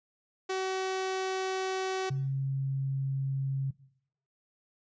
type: tone pair in turn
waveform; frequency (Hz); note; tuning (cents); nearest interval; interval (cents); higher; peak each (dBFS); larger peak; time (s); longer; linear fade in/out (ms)
sawtooth / sine; 378.2 / 135.58; F#4 / C#3; +38 / -38; octave + tritone; 1776; first; -26 / -28; first; 0.49-2.1 / 2.1-3.71; neither; 10
effects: noise-tail reverb RT60 0.7 s tail -19 dB re dry + resampled to 16000 Hz